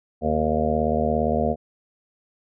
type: harmonic tone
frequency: 77.4 Hz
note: D#2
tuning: 9 cents flat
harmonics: 1 / 2 / 3 / 5 / 6 / 7 / 8 / 9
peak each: -28 / -31 / -25 / -31 / -27 / -28 / -28 / -26 dBFS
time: 0.21-1.56 s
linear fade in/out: 50 ms
effects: none